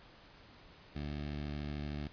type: tone with notch filter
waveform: 15% pulse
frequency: 73.42 Hz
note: D2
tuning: in tune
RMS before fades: -40 dBFS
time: 0.95-2.08 s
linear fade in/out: 10 ms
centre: 1000 Hz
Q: 1.1
effects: pink hiss -58 dBFS RMS until 2.12 s + resampled to 11025 Hz